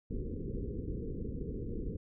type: low-pass noise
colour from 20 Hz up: pink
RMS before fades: -38 dBFS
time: 0.1-1.97 s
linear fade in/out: 10 ms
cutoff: 490 Hz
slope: 96 dB/octave
effects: none